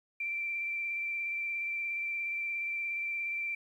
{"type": "tone with vibrato", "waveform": "sine", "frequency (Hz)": 2349, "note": "D7", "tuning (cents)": 0, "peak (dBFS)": -32, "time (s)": [0.2, 3.55], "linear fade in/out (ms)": 5, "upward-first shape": "square", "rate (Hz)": 17, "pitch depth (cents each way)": 11, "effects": ["11-bit"]}